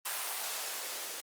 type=noise with band-pass filter sweep; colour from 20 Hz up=violet; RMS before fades=-38 dBFS; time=0.05-1.21 s; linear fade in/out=10 ms; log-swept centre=840 to 390 Hz; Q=1.3; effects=Opus 32 kbps